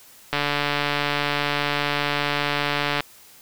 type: click train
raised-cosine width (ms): 0.3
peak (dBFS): -6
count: 389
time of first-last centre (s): 0.33-3.006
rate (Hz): 145
effects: white hiss -49 dBFS RMS until 3.41 s